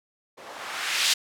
violet noise with low-pass filter sweep, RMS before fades -28 dBFS, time 0.37-1.14 s, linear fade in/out 10 ms, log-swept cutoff 520 to 4000 Hz, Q 1.1, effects none

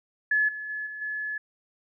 sine tone with level steps, 1712 Hz, A6, 48 cents flat, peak -20 / -33 / -30 / -35 / -29 dBFS, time 0.31-1.38 s, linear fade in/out 5 ms, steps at 0.48 / 0.69 / 0.86 / 1.01 s, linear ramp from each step 10 ms, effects none

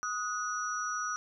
sine tone cluster, 1254 / 1467 / 5850 Hz, D#6 / F#6 / F#8, +13 / -15 / -21 cents, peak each -34 / -37 / -39 dBFS, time 0.03-1.16 s, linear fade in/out 0 ms, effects none

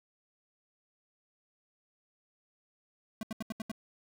square tone bursts, 220 Hz, A3, in tune, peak -35 dBFS, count 6, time 3.21-3.716 s, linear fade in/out 2 ms, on 21 ms, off 76 ms, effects none

